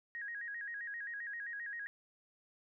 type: tone with vibrato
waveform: sine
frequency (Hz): 1760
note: A6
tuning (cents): 0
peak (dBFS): -40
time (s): 0.15-1.87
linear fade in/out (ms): 0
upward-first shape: square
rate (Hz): 7.6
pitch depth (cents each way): 110
effects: none